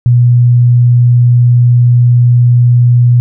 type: tone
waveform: sine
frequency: 121.6 Hz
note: B2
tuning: 26 cents flat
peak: -3 dBFS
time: 0.06-3.2 s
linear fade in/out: 0 ms
effects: none